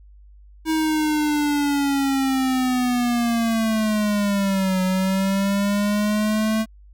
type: linear two-way sweep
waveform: square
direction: down then up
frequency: 319.7 to 185 to 221.2 Hz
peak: -19 dBFS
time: 0.65-6.66 s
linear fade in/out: 50 ms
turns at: 4.82 s
effects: added 50 Hz sine -44 dBFS peak until 6.93 s